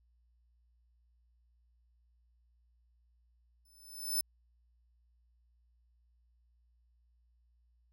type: tone with exponential growth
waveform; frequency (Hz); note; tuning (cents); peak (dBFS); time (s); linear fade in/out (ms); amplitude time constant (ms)
5% pulse; 5274; E8; 0; -22; 3.65-4.21; 5; 120
effects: added 59 Hz sine -67 dBFS peak until 7.92 s

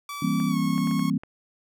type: tone with pitch glide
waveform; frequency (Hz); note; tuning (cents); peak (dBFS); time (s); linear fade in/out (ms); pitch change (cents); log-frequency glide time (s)
sawtooth; 1153 to 1093.3; D6 to C#6; -32 to -24; -29; 0.09-1.1; 2; -92; 0.48-0.57
type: chord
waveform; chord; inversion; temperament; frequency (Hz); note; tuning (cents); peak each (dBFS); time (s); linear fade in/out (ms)
sine; C dominant seventh; first; equal with one note detuned; 164.81 / 196 / 233.1 / 267.9; E3 / G3 / Bb3 / C4; 0 / 0 / 0 / +41; -27; 0.22-1.18; 5
type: clicks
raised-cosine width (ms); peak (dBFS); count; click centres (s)
0.5; -26; 6; 0.401 / 0.78 / 0.873 / 0.912 / 0.994 / 1.235
effects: none

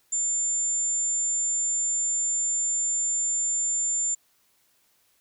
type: tone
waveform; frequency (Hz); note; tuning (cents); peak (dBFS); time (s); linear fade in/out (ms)
sine; 7200; A8; +39; -23; 0.12-4.15; 10
effects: white hiss -66 dBFS RMS until 5.2 s

